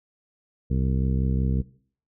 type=harmonic tone; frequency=65.41 Hz; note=C2; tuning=in tune; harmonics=1 / 2 / 3 / 4 / 5 / 6 / 7; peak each=-24 / -25 / -29 / -35 / -42 / -42 / -39 dBFS; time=0.7-1.62 s; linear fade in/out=10 ms; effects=noise-tail reverb RT60 0.5 s tail -19 dB re dry